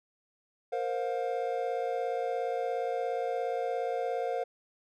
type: chord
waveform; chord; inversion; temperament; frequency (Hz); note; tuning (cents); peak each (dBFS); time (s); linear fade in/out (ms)
triangle; Bb suspended second; none; equal with one note detuned; 466.2 / 523.3 / 711.5; Bb4 / C5 / F5; 0 / 0 / +32; -32; 0.72-4.44; 10
effects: none